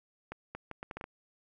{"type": "accelerating click train", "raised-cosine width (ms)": 0.5, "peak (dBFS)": -25, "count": 8, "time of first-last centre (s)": [0.32, 1.041], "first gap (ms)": 230, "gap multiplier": 0.71, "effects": []}